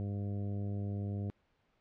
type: harmonic tone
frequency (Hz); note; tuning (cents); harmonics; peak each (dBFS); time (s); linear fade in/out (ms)
100.9; G#2; -49; 1 / 2 / 3 / 4 / 5 / 6 / 7; -35 / -41 / -48 / -50 / -53 / -56 / -58; 0-1.3; 0
effects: pink hiss -74 dBFS RMS until 1.8 s + low-pass 3000 Hz 12 dB/octave